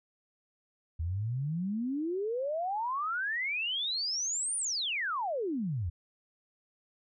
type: exponential two-way sweep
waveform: sine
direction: up then down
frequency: 77.6 to 9560 to 77.6 Hz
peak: -30 dBFS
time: 0.99-5.9 s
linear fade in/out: 10 ms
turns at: 4.57 s
effects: none